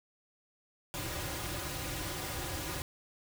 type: noise with comb filter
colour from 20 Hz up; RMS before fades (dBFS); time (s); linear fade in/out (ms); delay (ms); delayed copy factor
pink; -38; 0.94-2.82; 0; 4.5; -0.85
effects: none